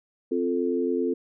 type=chord; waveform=sine; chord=F major; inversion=second; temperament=equal; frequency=261.6 / 349.2 / 440 Hz; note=C4 / F4 / A4; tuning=0 / 0 / 0 cents; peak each=-27 dBFS; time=0.31-1.14 s; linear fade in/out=10 ms; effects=none